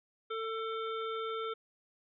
harmonic tone, 446.5 Hz, A4, 25 cents sharp, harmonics 1 / 3 / 5 / 7 / 8, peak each -37 / -38 / -50 / -51 / -48 dBFS, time 0.3-1.54 s, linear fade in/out 10 ms, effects none

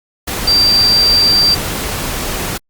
sine tone in noise, 4699 Hz, D8, in tune, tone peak -8 dBFS, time 0.47-1.55 s, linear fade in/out 10 ms, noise pink, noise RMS -20 dBFS, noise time 0.27-2.58 s, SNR +9 dB, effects Opus 48 kbps

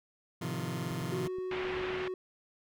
sawtooth chord, F dominant seventh, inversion first, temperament just, 109.13 / 130.96 / 157.15 / 174.61 Hz, A2 / C3 / Eb3 / F3, -14 / +2 / +18 / 0 cents, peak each -39 / -34 / -36 / -34 dBFS, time 0.41-1.28 s, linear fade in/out 10 ms
clicks, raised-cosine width 3 ms, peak -36 dBFS, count 9, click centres 0.912 / 1.015 / 1.259 / 1.385 / 1.649 / 1.769 / 1.813 / 1.904 / 1.942 s
triangle tone, 370 Hz, F#4, in tune, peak -32 dBFS, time 1.12-2.14 s, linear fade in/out 2 ms
white low-pass noise, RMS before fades -40 dBFS, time 1.51-2.08 s, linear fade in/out 2 ms, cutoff 2700 Hz, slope 24 dB/octave
effects none

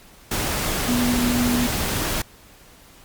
sine tone in noise, 243.7 Hz, B3, 23 cents flat, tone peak -19 dBFS, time 0.88-1.67 s, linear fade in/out 5 ms, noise pink, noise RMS -24 dBFS, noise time 0.31-2.22 s, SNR +2 dB, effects pink hiss -49 dBFS RMS until 3.04 s + Opus 48 kbps

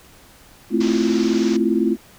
sine chord, F major seventh, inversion first, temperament equal, 220 / 261.6 / 329.6 / 349.2 Hz, A3 / C4 / E4 / F4, 0 / 0 / 0 / 0 cents, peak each -20 / -22 / -21 / -21 dBFS, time 0.7-1.97 s, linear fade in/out 50 ms
white low-pass noise, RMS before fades -33 dBFS, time 0.8-1.57 s, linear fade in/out 10 ms, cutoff 6300 Hz, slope 48 dB/octave
effects pink hiss -48 dBFS RMS until 2.18 s

